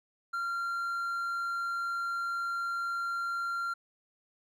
triangle tone, 1381 Hz, F6, 20 cents flat, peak -29 dBFS, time 0.33-3.74 s, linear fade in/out 10 ms, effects none

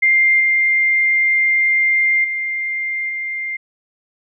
sine tone with level steps, 2103 Hz, C7, 8 cents sharp, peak -10 / -12 / -19 / -21 dBFS, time 0.02-3.57 s, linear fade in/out 10 ms, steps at 0.4 / 2.24 / 3.09 s, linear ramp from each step 5 ms, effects none

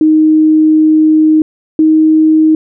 sine tone pair in turn, 311.6 / 313.8 Hz, D#4 / D#4, +3 / +15 cents, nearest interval unison, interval 12 cents, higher second, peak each -4 dBFS, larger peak neither, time 0.01-1.42 / 1.79-2.55 s, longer first, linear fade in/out 2 ms, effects none

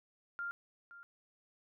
sine tone with echo, 1396.9 Hz, F6, in tune, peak -37 dBFS, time 0.39-0.51 s, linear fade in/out 0 ms, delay 520 ms, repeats 1, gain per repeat -14 dB, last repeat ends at 1.03 s, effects none

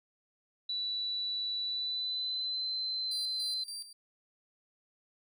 sine tone with pitch glide, 3951 to 4076 Hz, B7 to C8, 0 to -46 cents, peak -32 dBFS, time 0.69-3.64 s, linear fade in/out 5 ms, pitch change +54 cents, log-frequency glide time 1.63-2.72 s
30% pulse tone with tremolo, 4699 Hz, D8, in tune, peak -36 dBFS, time 3.11-3.93 s, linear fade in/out 5 ms, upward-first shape square, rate 3.5 Hz, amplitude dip 70%
effects none

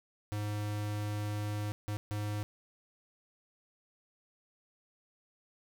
square tone bursts at uneven times, 104.5 Hz, G#2, 11 cents sharp, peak -34 dBFS, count 3, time 0.32-1.72 / 1.88-1.97 / 2.11-2.43 s, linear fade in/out 0 ms, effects none

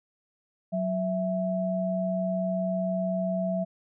sine tone pair together, 185 / 659.3 Hz, F#3 / E5, 0 / 0 cents, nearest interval octave + minor seventh, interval 2200 cents, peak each -28 dBFS, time 0.72-3.65 s, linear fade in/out 20 ms, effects none

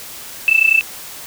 sine tone with amplitude modulation, 2643 Hz, E7, 4 cents sharp, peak -6 dBFS, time 0.48-0.81 s, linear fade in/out 0 ms, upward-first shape sine, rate 30.3 Hz, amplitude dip 85%, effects white hiss -33 dBFS RMS until 1.26 s

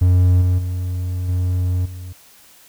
triangle tone with level steps, 90.3 Hz, F#2, 42 cents flat, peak -8 / -11 / -18 / -14 / -27 dBFS, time 0.01-2.13 s, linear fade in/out 10 ms, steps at 0.41 / 0.58 / 1.28 / 1.85 s, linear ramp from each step 10 ms, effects white hiss -48 dBFS RMS until 2.68 s

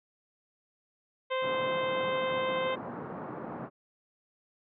harmonic tone, 520 Hz, C5, 11 cents flat, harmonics 1 / 2 / 3 / 4 / 5 / 6 / 7, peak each -30 / -34 / -42 / -39 / -45 / -43 / -46 dBFS, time 1.3-2.76 s, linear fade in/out 20 ms
pink band-pass noise, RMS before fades -40 dBFS, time 1.41-3.7 s, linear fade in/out 50 ms, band 140 to 1300 Hz, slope 24 dB/octave
effects none

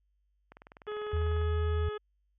click train, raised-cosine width 0.5 ms, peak -34 dBFS, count 19, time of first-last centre 0.52-1.416 s, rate 20.1 Hz
harmonic tone, 421.8 Hz, G#4, 27 cents sharp, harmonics 1 / 2 / 3 / 4 / 5 / 6 / 7 / 8, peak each -35 / -51 / -43 / -49 / -59 / -59 / -56 / -54 dBFS, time 0.87-1.98 s, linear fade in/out 10 ms
sine tone, 80.3 Hz, E2, 45 cents flat, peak -27 dBFS, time 1.13-1.89 s, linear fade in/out 5 ms
effects added 50 Hz sine -70 dBFS peak until 2.38 s

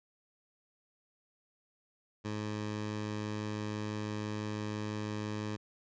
15% pulse tone, 106 Hz, G#2, 36 cents sharp, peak -29 dBFS, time 2.24-5.57 s, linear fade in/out 20 ms, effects resampled to 16000 Hz

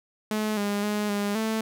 sawtooth tone with pitch steps, 214.4 / 203.8 / 208.9 / 203.7 / 220.8 Hz, A3 / G#3 / G#3 / G#3 / A3, -45 / -32 / +10 / -33 / +6 cents, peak -21 dBFS, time 0.31-1.61 s, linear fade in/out 2 ms, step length 260 ms, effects none

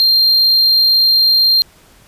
triangle tone, 4186 Hz, C8, in tune, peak -7 dBFS, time 0-1.62 s, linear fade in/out 0 ms, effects pink hiss -47 dBFS RMS until 2.07 s + resampled to 32000 Hz

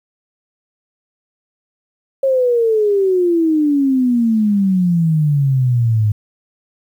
sine exponential sweep, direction down, 545 to 103.83 Hz, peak -11 dBFS, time 2.23-6.12 s, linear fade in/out 5 ms, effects 8-bit

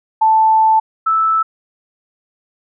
sine tone pair in turn, 880 / 1314.3 Hz, A5 / E6, 0 / -6 cents, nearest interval perfect fifth, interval 694 cents, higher second, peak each -8 / -11 dBFS, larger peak first, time 0.21-0.8 / 1.06-1.43 s, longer first, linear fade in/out 10 ms, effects none

